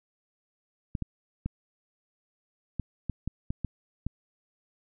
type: clicks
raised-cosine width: 5 ms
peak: -18 dBFS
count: 9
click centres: 0.952 / 1.023 / 1.46 / 2.797 / 3.097 / 3.276 / 3.505 / 3.647 / 4.066 s
effects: none